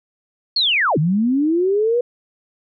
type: linear two-way sweep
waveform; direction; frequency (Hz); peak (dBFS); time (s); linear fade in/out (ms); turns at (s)
sine; down then up; 4435 to 142.5 to 494.1; -14; 0.56-2.01; 5; 0.98
effects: none